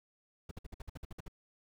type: noise bursts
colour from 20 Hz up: brown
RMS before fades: -43 dBFS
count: 11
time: 0.49-1.282 s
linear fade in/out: 5 ms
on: 22 ms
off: 55 ms
effects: none